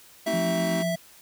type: chord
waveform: square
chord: A diminished seventh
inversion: none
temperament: just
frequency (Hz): 220 / 264 / 316.8 / 380.2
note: A3 / C4 / Eb4 / Gb4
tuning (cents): 0 / +16 / +31 / +47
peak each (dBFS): -34 / -36 / -34 / -37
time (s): 0.26-0.83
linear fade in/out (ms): 10
type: tone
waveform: square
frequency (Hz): 659.3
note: E5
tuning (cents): 0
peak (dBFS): -27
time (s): 0.26-0.96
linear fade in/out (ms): 10
type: tone with tremolo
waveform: sine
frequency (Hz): 174.61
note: F3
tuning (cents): 0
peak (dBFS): -26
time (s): 0.33-0.96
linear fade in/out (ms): 10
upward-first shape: sine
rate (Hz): 7.9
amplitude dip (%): 25
effects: white hiss -52 dBFS RMS until 1.21 s